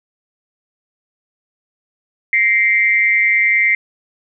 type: tone with amplitude modulation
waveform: sine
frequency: 2093 Hz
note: C7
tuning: in tune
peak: -7 dBFS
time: 2.33-3.75 s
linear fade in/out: 2 ms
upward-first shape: sine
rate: 210 Hz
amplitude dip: 80%
effects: none